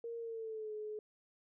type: tone with pitch glide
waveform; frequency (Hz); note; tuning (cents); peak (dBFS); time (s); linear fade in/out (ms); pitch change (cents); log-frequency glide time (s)
sine; 464.8 to 426.2; A#4 to G#4; -5 to +45; -40; 0.04-0.99; 2; -150; 0.18-0.73
effects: none